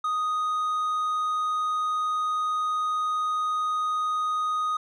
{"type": "tone", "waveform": "triangle", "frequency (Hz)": 1244.5, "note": "D#6", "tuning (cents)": 0, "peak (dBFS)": -22, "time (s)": [0.04, 4.77], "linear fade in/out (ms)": 5, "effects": ["resampled to 24000 Hz"]}